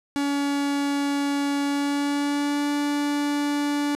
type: tone with pitch glide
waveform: 45% pulse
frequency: 283.4 to 290 Hz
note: C#4 to D4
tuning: +38 to -22 cents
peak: -22 dBFS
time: 0.16-3.95 s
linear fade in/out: 0 ms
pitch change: +40 cents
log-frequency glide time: 1.64-2.71 s
effects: low-pass 10000 Hz 12 dB/octave